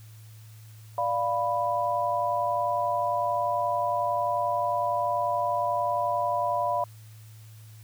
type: chord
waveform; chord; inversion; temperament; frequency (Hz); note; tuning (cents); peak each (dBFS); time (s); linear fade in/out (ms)
sine; B diminished; first; equal; 587.3 / 698.5 / 987.8; D5 / F5 / B5; 0 / 0 / 0; -30 / -28 / -27; 0.98-6.84; 2
effects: added 109 Hz sine -45 dBFS peak until 7.83 s + white hiss -57 dBFS RMS until 7.83 s